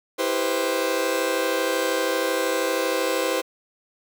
sawtooth chord, C major seventh, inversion first, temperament just, 327 / 392.4 / 490.5 / 523.3 Hz, E4 / G4 / B4 / C5, -14 / +2 / -12 / 0 cents, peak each -25 / -25 / -23 / -21 dBFS, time 0.18-3.42 s, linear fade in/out 20 ms, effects 8-bit

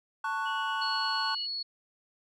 triangle chord, F# minor, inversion first, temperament just, 888 / 1110 / 1480 Hz, A5 / C#6 / F#6, +16 / +2 / 0 cents, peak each -32 dBFS, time 0.24-1.35 s, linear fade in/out 5 ms
sine tone with tremolo, 2925 Hz, F#7, 21 cents flat, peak -37 dBFS, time 0.45-1.47 s, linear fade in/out 20 ms, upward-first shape sine, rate 8.6 Hz, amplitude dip 30%
sine tone, 4374 Hz, C#8, 24 cents flat, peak -32 dBFS, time 0.81-1.63 s, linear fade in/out 10 ms
effects none

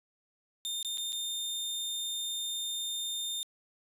sawtooth tone with dropouts, 3628 Hz, A#7, 48 cents flat, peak -30 dBFS, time 0.65-3.43 s, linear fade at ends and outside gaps 0 ms, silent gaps 0.828-0.848 / 0.974-0.981 / 1.123-1.129 s, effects resampled to 32000 Hz + 12-bit

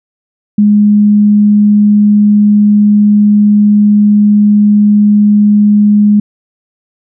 sine tone, 207.7 Hz, G#3, in tune, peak -3 dBFS, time 0.58-6.2 s, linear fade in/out 5 ms, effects none

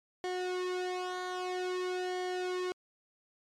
sawtooth tone with flanger, 364.8 Hz, F#4, 24 cents flat, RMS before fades -35 dBFS, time 0.24-2.72 s, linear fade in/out 0 ms, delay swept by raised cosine 0.77 to 2.37 ms, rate 0.51 Hz, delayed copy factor -0.85, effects low-pass 6000 Hz 12 dB/octave + MP3 96 kbps

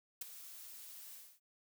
blue noise with ADSR envelope, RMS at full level -39 dBFS, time 0.21-1.4 s, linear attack 6 ms, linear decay 15 ms, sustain -13 dB, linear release 270 ms, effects none

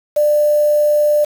sine tone with quantisation, 595 Hz, D5, 22 cents sharp, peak -10 dBFS, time 0.16-1.25 s, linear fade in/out 10 ms, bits 5, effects none

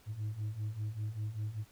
sine beating tone pair, 103.83 / 108.93 Hz, G#2 / A2, 0 / -17 cents, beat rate 5.1 Hz, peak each -38 / -35 dBFS, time 0.06-1.65 s, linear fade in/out 50 ms, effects tanh soft clip ceiling -32 dBFS + pink hiss -63 dBFS RMS until 1.71 s

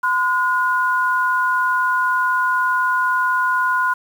sine tone pair together, 1021 / 1443 Hz, C6 / F#6, -43 / -44 cents, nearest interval tritone, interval 599 cents, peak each -18 dBFS, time 0.03-3.94 s, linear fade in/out 10 ms, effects 7-bit

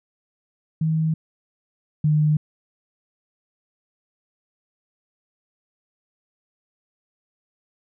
sine tone pair in turn, 158.9 / 151.9 Hz, D#3 / D#3, +37 / -41 cents, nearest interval minor second, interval 78 cents, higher first, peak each -18 / -15 dBFS, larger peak second, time 0.81-1.14 / 2.04-2.37 s, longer neither, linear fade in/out 5 ms, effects none

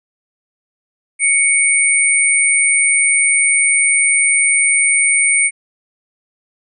sine tone pair together, 2230 / 8920 Hz, C#7 / C#9, +10 / +10 cents, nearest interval 2 octaves, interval 2400 cents, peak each -13 dBFS, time 1.19-5.51 s, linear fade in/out 50 ms, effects none

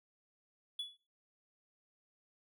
triangle tone with exponential decay, 3412 Hz, G#7, 46 cents sharp, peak -33 dBFS, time 0.79-0.97 s, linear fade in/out 5 ms, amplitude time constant 38 ms, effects noise-tail reverb RT60 0.4 s tail -17 dB re dry

